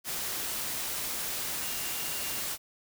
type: tone in noise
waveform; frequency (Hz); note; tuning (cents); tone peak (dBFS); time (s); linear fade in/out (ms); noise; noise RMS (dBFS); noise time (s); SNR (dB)
sine; 2800; F7; +4; -45; 1.59-2.44; 50; white; -34; 0.04-2.58; -14
effects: none